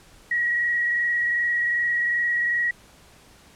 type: tone with frequency modulation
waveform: sine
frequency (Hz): 1910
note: A#6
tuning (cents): +42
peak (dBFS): -20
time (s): 0.31-2.71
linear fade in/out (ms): 5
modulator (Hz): 22.6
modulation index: 1.1
effects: pink hiss -52 dBFS RMS until 3.55 s + low-pass 11000 Hz 12 dB/octave